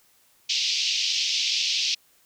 white band-pass noise, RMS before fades -25 dBFS, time 0.49-1.95 s, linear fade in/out 10 ms, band 2500 to 5700 Hz, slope 48 dB/octave, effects white hiss -61 dBFS RMS until 2.25 s

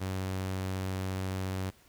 sawtooth tone, 94.4 Hz, F#2, 35 cents sharp, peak -28 dBFS, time 0-1.71 s, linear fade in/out 20 ms, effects pink hiss -61 dBFS RMS until 1.88 s

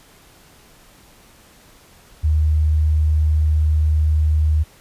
sine tone, 77 Hz, D#2, 17 cents flat, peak -13 dBFS, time 2.23-4.64 s, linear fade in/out 20 ms, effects pink hiss -49 dBFS RMS until 4.8 s + resampled to 32000 Hz

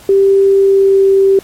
sine tone with pitch glide, 392 to 389.3 Hz, G4 to G4, 0 to -12 cents, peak -5 dBFS, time 0.09-1.39 s, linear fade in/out 2 ms, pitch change -12 cents, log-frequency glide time 0.58-1.05 s, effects pink hiss -39 dBFS RMS until 1.43 s + MP3 64 kbps

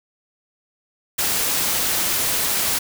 white noise, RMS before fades -21 dBFS, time 1.18-2.79 s, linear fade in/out 10 ms, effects none

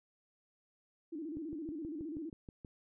sine tone with vibrato, 311.1 Hz, D#4, in tune, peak -39 dBFS, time 1.12-2.3 s, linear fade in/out 10 ms, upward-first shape square, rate 15 Hz, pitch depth 110 cents each way
click train, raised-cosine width 3 ms, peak -35 dBFS, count 9, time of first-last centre 1.37-2.648 s, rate 6.26 Hz
effects none

